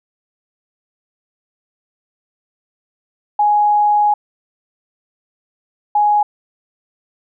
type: tone bursts at uneven times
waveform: sine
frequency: 833 Hz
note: G#5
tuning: 5 cents sharp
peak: -10 dBFS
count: 2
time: 3.39-4.14 / 5.95-6.23 s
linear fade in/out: 5 ms
effects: none